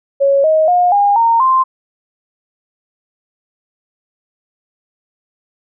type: tone with pitch steps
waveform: sine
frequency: 554 / 629.1 / 714.3 / 811.1 / 921 / 1045.8 Hz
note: C#5 / D#5 / F5 / G#5 / A#5 / C6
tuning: -1 / +19 / +39 / -41 / -21 / -1 cents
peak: -8 dBFS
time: 0.2-1.64 s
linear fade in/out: 20 ms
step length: 240 ms
effects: none